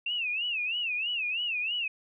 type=tone with vibrato; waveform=sine; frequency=2677 Hz; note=E7; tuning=26 cents sharp; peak=-28 dBFS; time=0.06-1.88 s; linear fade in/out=5 ms; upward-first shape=sine; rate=3.1 Hz; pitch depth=170 cents each way; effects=none